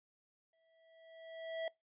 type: tone with exponential growth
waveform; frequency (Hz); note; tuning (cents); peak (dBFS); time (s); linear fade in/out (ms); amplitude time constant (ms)
square; 653; E5; -17; -36; 0.53-1.68; 2; 250
effects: noise-tail reverb RT60 0.2 s tail -23 dB re dry + resampled to 8000 Hz